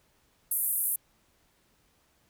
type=band-pass noise; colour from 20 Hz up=pink; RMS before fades=-29 dBFS; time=0.51-0.96 s; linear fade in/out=5 ms; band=10000 to 14000 Hz; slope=48 dB/octave; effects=pink hiss -68 dBFS RMS until 2.29 s